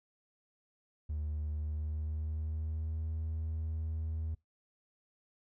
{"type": "tone with pitch glide", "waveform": "triangle", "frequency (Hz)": [75.8, 79.66], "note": ["D#2", "D#2"], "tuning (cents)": [-45, 41], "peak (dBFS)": -31, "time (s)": [1.09, 4.35], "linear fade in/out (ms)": 10, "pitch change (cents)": 86, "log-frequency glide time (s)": [1.5, 3.09], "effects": ["noise-tail reverb RT60 0.2 s tail -26 dB re dry", "tanh soft clip ceiling -28 dBFS"]}